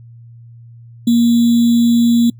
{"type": "tone with sample-and-hold", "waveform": "sine", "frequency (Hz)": 235, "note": "A#3", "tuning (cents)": 14, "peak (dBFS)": -8, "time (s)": [1.07, 2.3], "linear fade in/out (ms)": 5, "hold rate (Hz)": 3675, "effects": ["noise-tail reverb RT60 0.1 s tail -24 dB re dry", "added 117 Hz sine -36 dBFS peak until 2.39 s"]}